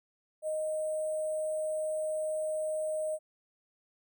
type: tone with sample-and-hold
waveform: sine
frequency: 622.3 Hz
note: D#5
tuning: in tune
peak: -30 dBFS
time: 0.42-3.19 s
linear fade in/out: 50 ms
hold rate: 8820 Hz
effects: none